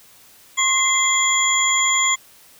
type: tone cluster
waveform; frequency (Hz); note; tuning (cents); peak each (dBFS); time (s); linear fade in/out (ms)
sine; 1065 / 2069 / 3319 / 7060; C6 / C7 / G#7 / A8; +30 / -20 / -2 / +5; -22 / -20 / -23 / -19; 0.57-2.16; 20
effects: white hiss -49 dBFS RMS until 2.59 s